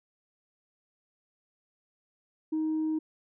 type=tone; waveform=sine; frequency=313.6 Hz; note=D#4; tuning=14 cents sharp; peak=-25 dBFS; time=2.52-2.99 s; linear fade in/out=10 ms; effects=tanh soft clip ceiling -24 dBFS